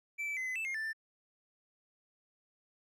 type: tone with pitch steps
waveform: triangle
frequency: 2326 / 2313 / 2044 / 2026 / 2641 / 2130 / 1766 / 1779 Hz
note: D7 / D7 / C7 / B6 / E7 / C7 / A6 / A6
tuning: -17 / -27 / -41 / +44 / +3 / +30 / +6 / +19 cents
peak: -33 dBFS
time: 0.18-0.932 s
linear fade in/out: 20 ms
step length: 94 ms
effects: none